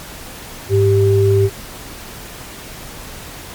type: tone pair together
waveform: sine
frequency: 102.84 / 392 Hz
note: G#2 / G4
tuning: -17 / 0 cents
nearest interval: octave + major seventh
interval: 2317 cents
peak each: -12 dBFS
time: 0.69-1.5 s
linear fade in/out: 50 ms
effects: pink hiss -33 dBFS RMS until 3.54 s + MP3 96 kbps